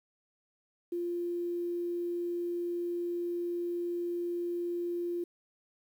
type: tone with quantisation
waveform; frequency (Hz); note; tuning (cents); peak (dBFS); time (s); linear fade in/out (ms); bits
sine; 347.7; F4; -8; -31; 0.92-5.24; 5; 10
effects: none